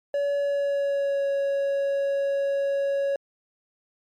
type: tone with pitch glide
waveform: triangle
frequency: 568 to 556.3 Hz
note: C#5 to C#5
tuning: +42 to +6 cents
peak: -20 dBFS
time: 0.14-3.16 s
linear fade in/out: 2 ms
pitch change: -36 cents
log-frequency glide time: 0.36-1.27 s
effects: MP3 96 kbps